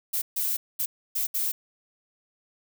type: noise bursts at uneven times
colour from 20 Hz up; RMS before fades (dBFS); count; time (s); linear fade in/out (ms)
violet; -27; 5; 0.13-0.22 / 0.36-0.57 / 0.79-0.86 / 1.15-1.27 / 1.34-1.52; 10
effects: none